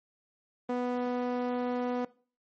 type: tone with band-pass filter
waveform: sawtooth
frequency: 246.9 Hz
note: B3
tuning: in tune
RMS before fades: -31 dBFS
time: 0.69-2.05 s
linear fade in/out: 5 ms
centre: 520 Hz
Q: 0.99
effects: noise-tail reverb RT60 0.4 s tail -20 dB re dry + MP3 32 kbps